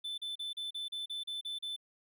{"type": "tone bursts", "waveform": "triangle", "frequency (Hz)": 3522, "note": "A7", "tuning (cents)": 1, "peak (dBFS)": -35, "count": 10, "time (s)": [0.04, 1.764], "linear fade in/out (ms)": 10, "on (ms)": 140, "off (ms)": 36, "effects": []}